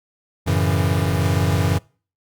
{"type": "chord", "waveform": "square", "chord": "F# minor seventh", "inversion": "none", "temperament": "equal", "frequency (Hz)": [92.5, 110, 138.59, 164.81], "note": ["F#2", "A2", "C#3", "E3"], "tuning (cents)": [0, 0, 0, 0], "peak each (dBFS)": [-20, -25, -24, -24], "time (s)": [0.46, 1.79], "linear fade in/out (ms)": 20, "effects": ["noise-tail reverb RT60 0.4 s tail -25 dB re dry", "Opus 48 kbps"]}